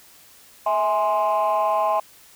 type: chord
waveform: sine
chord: E augmented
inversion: none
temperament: equal with one note detuned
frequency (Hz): 647.9 / 830.6 / 1046.5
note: E5 / G#5 / B#5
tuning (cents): -30 / 0 / 0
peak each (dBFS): -21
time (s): 0.66-2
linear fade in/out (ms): 5
effects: tanh soft clip ceiling -13 dBFS + white hiss -50 dBFS RMS until 2.35 s